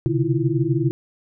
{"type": "tone cluster", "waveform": "sine", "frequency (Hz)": [126.8, 134.3, 146.7, 324.4, 344.2], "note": ["B2", "C3", "D3", "E4", "F4"], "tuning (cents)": [46, 46, -2, -28, -25], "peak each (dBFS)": -24, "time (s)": [0.06, 0.91], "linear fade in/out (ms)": 0, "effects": []}